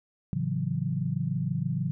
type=chord; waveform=sine; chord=F# minor seventh; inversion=first; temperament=equal; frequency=110 / 138.59 / 164.81 / 185 Hz; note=A2 / C#3 / E3 / F#3; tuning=0 / 0 / 0 / 0 cents; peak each=-35 / -30 / -31 / -33 dBFS; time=0.33-1.91 s; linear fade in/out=0 ms; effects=none